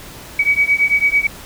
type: beating tone pair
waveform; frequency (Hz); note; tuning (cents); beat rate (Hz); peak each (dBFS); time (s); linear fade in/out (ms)
sine; 2265 / 2274; C#7 / C#7; +37 / +44; 9; -15 / -15; 0.39-1.27; 5
effects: pink hiss -36 dBFS RMS until 1.45 s